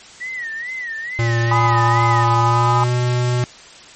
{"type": "tone with vibrato", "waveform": "sine", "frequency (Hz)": 1915, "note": "A#6", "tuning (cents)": 46, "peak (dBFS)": -24, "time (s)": [0.2, 2.25], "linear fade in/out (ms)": 20, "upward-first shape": "sine", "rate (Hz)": 2.3, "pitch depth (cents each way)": 130}
{"type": "tone with pitch glide", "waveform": "square", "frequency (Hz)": [116.54, 123.11], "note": ["A#2", "B2"], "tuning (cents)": [0, -5], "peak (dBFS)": -16, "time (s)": [1.19, 3.44], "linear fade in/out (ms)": 0, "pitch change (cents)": 95, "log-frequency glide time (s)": [2.42, 2.92]}
{"type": "chord", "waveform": "sine", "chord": "G# minor", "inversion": "none", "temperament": "just", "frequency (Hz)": [830.6, 996.7, 1245.9], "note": ["G#5", "B5", "D#6"], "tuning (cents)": [0, 16, 2], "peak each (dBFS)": -19, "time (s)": [1.51, 2.84], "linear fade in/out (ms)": 5}
{"effects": ["white hiss -41 dBFS RMS until 3.95 s", "MP3 32 kbps"]}